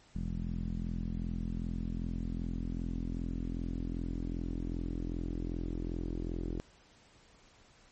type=tone with low-pass filter sweep; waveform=sawtooth; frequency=42.57 Hz; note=F1; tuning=44 cents flat; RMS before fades=-36 dBFS; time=0.15-6.6 s; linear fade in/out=0 ms; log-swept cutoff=200 to 340 Hz; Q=3.6; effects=pink hiss -62 dBFS RMS until 7.91 s + MP3 32 kbps